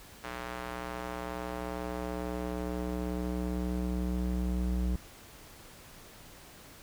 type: tone with band-pass filter sweep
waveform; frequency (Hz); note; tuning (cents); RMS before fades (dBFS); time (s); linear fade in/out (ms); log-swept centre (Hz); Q
square; 61.1; B1; -18; -34; 0.24-4.96; 0; 1500 to 130; 0.8
effects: pink hiss -52 dBFS RMS until 6.82 s